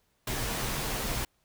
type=noise with comb filter; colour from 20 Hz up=pink; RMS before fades=-32 dBFS; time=0.27-1.25 s; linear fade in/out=5 ms; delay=12 ms; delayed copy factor=-0.55; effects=pink hiss -72 dBFS RMS until 1.44 s